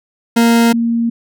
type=tone pair in turn; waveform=40% pulse / sine; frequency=232.4 / 232.4 Hz; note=A#3 / A#3; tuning=-5 / -5 cents; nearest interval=unison; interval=0 cents; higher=neither; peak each=-7 / -12 dBFS; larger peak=first; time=0.36-0.73 / 0.73-1.1 s; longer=neither; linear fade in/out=10 ms; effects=none